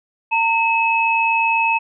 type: tone pair together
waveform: sine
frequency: 912.2 / 2580 Hz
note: A#5 / E7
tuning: -38 / -38 cents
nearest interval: octave + tritone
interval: 1800 cents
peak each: -17 dBFS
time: 0.31-1.79 s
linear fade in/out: 20 ms
effects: none